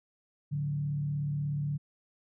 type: tone with frequency modulation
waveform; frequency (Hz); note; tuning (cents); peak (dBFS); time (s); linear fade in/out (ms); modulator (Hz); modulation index
sine; 145.4; D3; -17; -29; 0.51-1.78; 20; 36.6; 0.43
effects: none